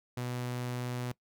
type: tone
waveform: sawtooth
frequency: 123.5 Hz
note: B2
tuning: in tune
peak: -30 dBFS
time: 0.17-1.12 s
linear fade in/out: 5 ms
effects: noise-tail reverb RT60 0.1 s tail -21 dB re dry